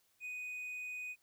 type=tone; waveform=triangle; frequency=2489 Hz; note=D#7; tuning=in tune; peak=-39 dBFS; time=0.2-1.16 s; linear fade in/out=50 ms; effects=white hiss -74 dBFS RMS until 1.22 s